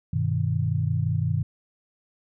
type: chord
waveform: sine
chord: G augmented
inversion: none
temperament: equal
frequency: 98 / 123.47 / 155.56 Hz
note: G2 / B2 / D#3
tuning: 0 / 0 / 0 cents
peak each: -26 dBFS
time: 0.13-1.43 s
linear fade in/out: 5 ms
effects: none